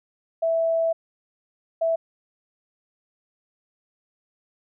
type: tone bursts at uneven times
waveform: sine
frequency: 658 Hz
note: E5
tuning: 3 cents flat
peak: -19 dBFS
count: 2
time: 0.42-0.93 / 1.81-1.96 s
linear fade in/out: 10 ms
effects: none